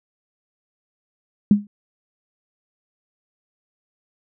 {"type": "tone with exponential decay", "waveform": "sine", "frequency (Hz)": 205.3, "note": "G#3", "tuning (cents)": -20, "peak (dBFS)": -6, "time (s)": [1.51, 1.67], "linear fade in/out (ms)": 2, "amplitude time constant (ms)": 34, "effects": []}